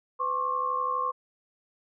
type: tone cluster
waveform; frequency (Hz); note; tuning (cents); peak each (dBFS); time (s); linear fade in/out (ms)
sine; 505 / 1074 / 1146; B4 / C6 / D6; +39 / +45 / -43; -36 / -27 / -32; 0.19-1.12; 20
effects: none